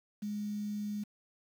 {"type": "tone with quantisation", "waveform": "sine", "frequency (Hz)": 207.7, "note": "G#3", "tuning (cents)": 0, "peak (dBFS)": -34, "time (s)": [0.22, 1.04], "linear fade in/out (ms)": 10, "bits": 9, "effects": []}